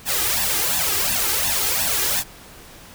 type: noise with flanger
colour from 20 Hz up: white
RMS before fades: -21 dBFS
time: 0.05-2.24 s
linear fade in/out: 50 ms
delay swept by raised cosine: 1.1 to 2.5 ms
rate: 2.8 Hz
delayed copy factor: +0.8
effects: pink hiss -43 dBFS RMS until 2.94 s